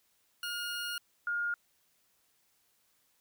20% pulse / sine tone pair in turn, 1426 / 1419.5 Hz, F6 / F6, +36 / +28 cents, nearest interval unison, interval 8 cents, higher first, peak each -30 / -30 dBFS, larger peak neither, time 0.43-0.98 / 1.27-1.54 s, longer first, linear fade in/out 2 ms, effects white hiss -72 dBFS RMS until 3.2 s

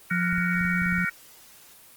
sine chord, Gb major seventh, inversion third, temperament equal with one note detuned, 1396.9 / 1480 / 1864.7 / 2259 Hz, F6 / Gb6 / Bb6 / Db7, 0 / 0 / 0 / +32 cents, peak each -30 dBFS, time 0.1-1.1 s, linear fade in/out 10 ms
sine tone with pitch glide, 176.3 to 177.73 Hz, F3 to F3, +17 to +31 cents, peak -25 dBFS, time 0.11-1.05 s, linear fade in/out 5 ms, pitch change +14 cents, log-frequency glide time 0.37-0.7 s
clicks, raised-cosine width 5 ms, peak -25 dBFS, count 8, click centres 0.329 / 0.382 / 0.611 / 0.651 / 0.82 / 0.861 / 0.926 / 0.983 s
effects white hiss -51 dBFS RMS until 1.96 s + Opus 24 kbps

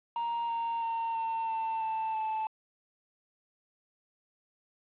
triangle tone with pitch steps, 935 / 924.8 / 914.7 / 904.7 / 894.8 / 885.1 / 875.4 Hz, A#5 / A#5 / A#5 / A5 / A5 / A5 / A5, +5 / -14 / -33 / +48 / +29 / +10 / -9 cents, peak -28 dBFS, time 0.16-2.47 s, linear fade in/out 2 ms, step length 330 ms, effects resampled to 8000 Hz + 9-bit

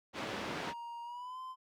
pink band-pass noise, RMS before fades -40 dBFS, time 0.13-0.74 s, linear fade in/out 50 ms, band 190 to 3300 Hz, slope 12 dB/octave
triangle tone with pitch glide, 940 to 1031 Hz, A#5 to C6, +14 to -26 cents, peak -40 dBFS, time 0.64-1.56 s, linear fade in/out 50 ms, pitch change +160 cents, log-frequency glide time 1.03-1.39 s
effects none

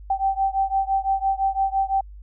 sine beating tone pair, 775 / 780.9 Hz, G5 / G5, -20 / -7 cents, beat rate 5.9 Hz, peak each -22 / -23 dBFS, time 0.1-2.01 s, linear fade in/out 5 ms, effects added 50 Hz sine -38 dBFS peak until 2.22 s

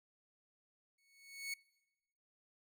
sawtooth tone with exponential growth, 2213 Hz, C#7, 3 cents flat, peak -34 dBFS, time 0.98-1.54 s, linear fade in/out 5 ms, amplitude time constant 120 ms, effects noise-tail reverb RT60 1.0 s tail -23 dB re dry

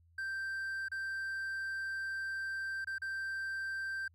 triangle tone with dropouts, 1568 Hz, G6, in tune, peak -34 dBFS, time 0.18-4.08 s, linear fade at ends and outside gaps 5 ms, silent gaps 0.885-0.916 / 2.846-2.871 / 2.983-3.018 s, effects added 84 Hz sine -63 dBFS peak until 4.14 s

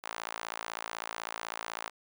sawtooth tone with high-pass filter, 56 Hz, A1, 31 cents sharp, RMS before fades -40 dBFS, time 0.03-1.9 s, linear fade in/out 20 ms, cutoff 960 Hz, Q 1.3, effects none

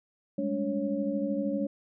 sine tone cluster, 199.8 / 212.6 / 286.4 / 552 Hz, G3 / G#3 / D4 / C#5, +33 / +41 / -43 / -7 cents, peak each -35 / -33 / -31 / -33 dBFS, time 0.38-1.67 s, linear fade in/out 5 ms, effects none

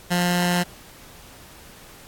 15% pulse tone with notch filter, 176.8 Hz, F3, 22 cents sharp, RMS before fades -21 dBFS, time 0.1-0.64 s, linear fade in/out 20 ms, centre 420 Hz, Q 0.82, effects pink hiss -46 dBFS RMS until 2.07 s + AAC 64 kbps

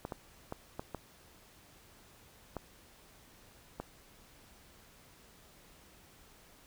clicks, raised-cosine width 1 ms, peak -24 dBFS, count 7, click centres 0.051 / 0.122 / 0.524 / 0.795 / 0.947 / 2.567 / 3.8 s, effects pink hiss -60 dBFS RMS until 6.66 s

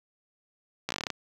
slowing click train, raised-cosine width 0.2 ms, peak -13 dBFS, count 10, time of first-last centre 0.89-1.102 s, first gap 15 ms, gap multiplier 1.11, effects high-pass 80 Hz 12 dB/octave + 8-bit

